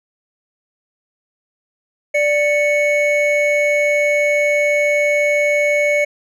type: tone pair together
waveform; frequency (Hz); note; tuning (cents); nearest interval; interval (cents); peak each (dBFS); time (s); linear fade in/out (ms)
triangle; 587.3 / 2217; D5 / C#7; 0 / 0; octave + major seventh; 2300; -13 / -15; 2.14-6.05; 10
effects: none